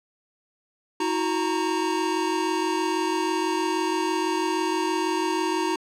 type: tone cluster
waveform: square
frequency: 321.2 / 367.4 / 926 Hz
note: E4 / F#4 / A#5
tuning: -45 / -12 / -12 cents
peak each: -28 dBFS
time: 1-5.76 s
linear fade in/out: 5 ms
effects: low-pass 8000 Hz 12 dB/octave